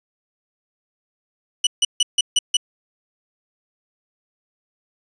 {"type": "tone bursts", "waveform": "sawtooth", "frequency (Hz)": 2960, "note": "F#7", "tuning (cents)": 0, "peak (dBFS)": -10, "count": 6, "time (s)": [1.64, 2.57], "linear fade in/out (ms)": 5, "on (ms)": 30, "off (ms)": 150, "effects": ["resampled to 22050 Hz"]}